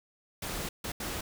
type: noise bursts at uneven times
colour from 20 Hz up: pink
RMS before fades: -36 dBFS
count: 3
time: 0.42-0.69 / 0.84-0.92 / 1-1.21 s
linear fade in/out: 5 ms
effects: none